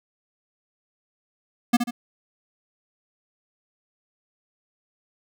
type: tone with echo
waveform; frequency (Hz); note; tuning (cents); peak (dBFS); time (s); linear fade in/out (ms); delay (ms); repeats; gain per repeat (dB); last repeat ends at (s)
square; 240; B3; -49; -14; 1.73-1.77; 10; 70; 2; -7; 1.91
effects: none